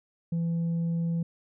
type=tone with tanh clipping; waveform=sine; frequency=167.6 Hz; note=E3; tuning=29 cents sharp; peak=-26 dBFS; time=0.32-1.23 s; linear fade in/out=5 ms; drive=2 dB; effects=none